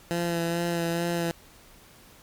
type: tone with vibrato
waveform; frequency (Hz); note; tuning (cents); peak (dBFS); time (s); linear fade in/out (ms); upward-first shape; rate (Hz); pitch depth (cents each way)
15% pulse; 170; F3; -46; -19; 0.11-1.31; 0; sine; 2.3; 21
effects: pink hiss -53 dBFS RMS until 2.22 s + MP3 96 kbps